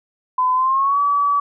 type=tone with pitch glide; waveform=sine; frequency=1014 to 1144.8 Hz; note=B5 to D6; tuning=+45 to -45 cents; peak=-14 dBFS; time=0.38-1.4 s; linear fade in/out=5 ms; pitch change=+210 cents; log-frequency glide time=0.54-1 s; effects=none